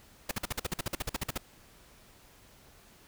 pink noise bursts, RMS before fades -32 dBFS, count 16, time 0.29-1.378 s, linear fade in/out 5 ms, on 23 ms, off 48 ms, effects pink hiss -58 dBFS RMS until 3.07 s

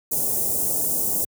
white band-stop noise, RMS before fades -23 dBFS, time 0.11-1.25 s, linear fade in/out 10 ms, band 670 to 7600 Hz, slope 24 dB/octave, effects high-pass 80 Hz 12 dB/octave

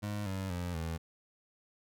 25% pulse tone with pitch steps, 103.83 / 95.76 / 88.32 / 81.46 Hz, G#2 / G2 / F2 / E2, 0 / -40 / +20 / -20 cents, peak -31 dBFS, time 0.02-0.98 s, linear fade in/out 20 ms, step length 240 ms, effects none

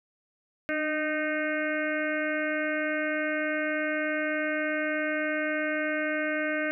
harmonic tone with a mistuned harmonic, 307.8 Hz, D#4, 19 cents flat, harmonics 1 / 2 / 4 / 5 / 6 / 7 / 8 / 9, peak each -32 / -31 / -41 / -32 / -37 / -36 / -42 / -46 dBFS, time 0.69-6.71 s, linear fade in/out 0 ms, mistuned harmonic 1, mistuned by -37 cents, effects none

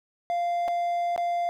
triangle tone with dropouts, 695 Hz, F5, 9 cents flat, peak -22 dBFS, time 0.3-1.49 s, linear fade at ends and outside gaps 0 ms, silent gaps 0.679-0.683 / 1.162-1.178 s, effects none

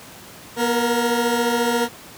20% pulse tone pair together, 240.4 / 466.5 Hz, B3 / A#4, -46 / +1 cents, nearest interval major seventh, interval 1147 cents, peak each -16 dBFS, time 0.56-1.89 s, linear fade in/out 50 ms, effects pink hiss -41 dBFS RMS until 2.17 s + high-pass 100 Hz 12 dB/octave

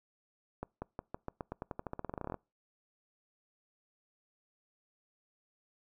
accelerating click train, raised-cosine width 1 ms, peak -24 dBFS, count 23, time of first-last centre 0.63-2.343 s, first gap 190 ms, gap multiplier 0.9, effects noise-tail reverb RT60 0.3 s tail -26 dB re dry

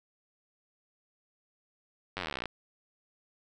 slowing click train, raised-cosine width 0.3 ms, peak -18 dBFS, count 22, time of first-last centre 2.17-2.457 s, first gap 10 ms, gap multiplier 1.03, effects none

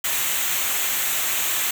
white noise with comb filter, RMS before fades -23 dBFS, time 0.04-1.71 s, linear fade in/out 5 ms, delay 0.2 ms, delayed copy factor -0.6, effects none

